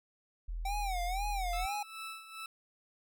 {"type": "tone", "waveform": "sine", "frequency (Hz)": 41.62, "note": "E1", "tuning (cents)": 17, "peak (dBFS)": -35, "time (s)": [0.48, 1.66], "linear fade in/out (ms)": 10}
{"type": "tone with vibrato", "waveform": "square", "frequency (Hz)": 763, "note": "G5", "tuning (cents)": -47, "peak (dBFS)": -35, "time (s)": [0.65, 1.83], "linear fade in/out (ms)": 5, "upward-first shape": "sine", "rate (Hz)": 2, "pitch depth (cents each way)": 150}
{"type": "tone with tremolo", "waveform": "20% pulse", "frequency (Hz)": 1314, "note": "E6", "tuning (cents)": -6, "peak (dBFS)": -35, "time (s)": [1.53, 2.46], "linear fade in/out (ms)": 2, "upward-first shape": "sine", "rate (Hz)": 2.4, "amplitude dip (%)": 70}
{"effects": []}